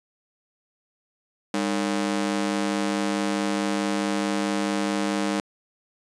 sawtooth ring-modulated tone, 253.9 Hz, B3, 48 cents sharp, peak -16 dBFS, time 1.54-5.4 s, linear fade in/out 0 ms, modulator 52.3 Hz, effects resampled to 22050 Hz

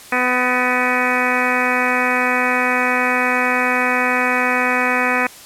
harmonic tone with a mistuned harmonic, 250.5 Hz, B3, 25 cents sharp, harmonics 1 / 2 / 3 / 4 / 5 / 6 / 7 / 8 / 9 / 10, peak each -24 / -24 / -24 / -24 / -24 / -24 / -24 / -24 / -24 / -24 dBFS, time 0.12-5.27 s, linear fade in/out 5 ms, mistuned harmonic 8, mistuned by -47 cents, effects white hiss -39 dBFS RMS until 5.45 s + low-pass 12000 Hz 12 dB/octave

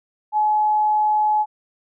sine tone, 850 Hz, G#5, 40 cents sharp, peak -15 dBFS, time 0.32-1.46 s, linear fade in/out 50 ms, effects none

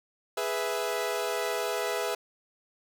sawtooth chord, E major, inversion first, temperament equal, 415.3 / 493.9 / 659.3 Hz, G#4 / B4 / E5, 0 / 0 / 0 cents, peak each -29 dBFS, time 0.37-2.15 s, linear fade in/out 5 ms, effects none

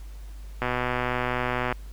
click train, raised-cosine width 0.5 ms, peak -11 dBFS, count 138, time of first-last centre 0.62-1.725 s, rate 124 Hz, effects added 50 Hz sine -37 dBFS peak until 1.92 s + pink hiss -55 dBFS RMS until 1.92 s

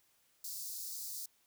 white high-pass noise, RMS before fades -43 dBFS, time 0.44-1.26 s, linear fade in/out 5 ms, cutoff 4300 Hz, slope 48 dB/octave, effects white hiss -72 dBFS RMS until 1.46 s

